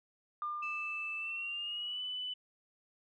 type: tone with exponential decay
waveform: sine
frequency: 1200 Hz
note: D6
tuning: 37 cents sharp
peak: -33 dBFS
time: 0.42-2.17 s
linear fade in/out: 1 ms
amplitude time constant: 380 ms
type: tone with pitch glide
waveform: sine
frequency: 2637 to 2994 Hz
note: E7 to F#7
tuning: 0 to +20 cents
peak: -36 dBFS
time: 0.62-2.34 s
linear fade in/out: 10 ms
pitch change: +220 cents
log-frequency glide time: 1.18-2.01 s
effects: tanh soft clip ceiling -27 dBFS